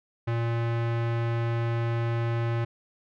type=tone with low-pass filter; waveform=square; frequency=116.54 Hz; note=A#2; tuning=in tune; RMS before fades=-27 dBFS; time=0.27-2.65 s; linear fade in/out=10 ms; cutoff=2300 Hz; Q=0.98; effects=none